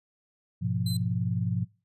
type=chord; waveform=sine; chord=F diminished; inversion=first; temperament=equal; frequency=103.83 / 123.47 / 174.61 Hz; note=Ab2 / Cb3 / F3; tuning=0 / 0 / 0 cents; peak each=-30 dBFS; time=0.61-1.65 s; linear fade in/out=20 ms
type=tone; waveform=sawtooth; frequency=4054 Hz; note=B7; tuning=45 cents sharp; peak=-32 dBFS; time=0.86-0.97 s; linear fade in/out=5 ms
effects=noise-tail reverb RT60 0.3 s tail -22 dB re dry + resampled to 32000 Hz